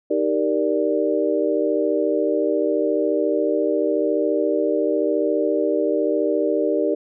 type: chord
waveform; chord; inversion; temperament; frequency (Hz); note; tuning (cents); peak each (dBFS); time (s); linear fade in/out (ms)
sine; Eb major seventh; none; equal; 311.1 / 392 / 466.2 / 587.3; Eb4 / G4 / Bb4 / D5; 0 / 0 / 0 / 0; -23; 0.1-6.95; 10
effects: none